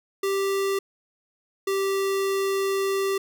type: tone pair in turn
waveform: square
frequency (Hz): 392 / 390.4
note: G4 / G4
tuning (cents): 0 / -7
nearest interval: unison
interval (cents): 7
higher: first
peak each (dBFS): -23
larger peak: neither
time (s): 0.23-0.79 / 1.67-3.18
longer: second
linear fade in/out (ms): 5
effects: none